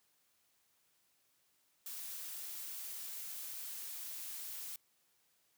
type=noise; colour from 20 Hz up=blue; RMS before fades=-45 dBFS; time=1.86-4.76 s; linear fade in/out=2 ms; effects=white hiss -75 dBFS RMS until 5.57 s + high-pass 60 Hz 12 dB/octave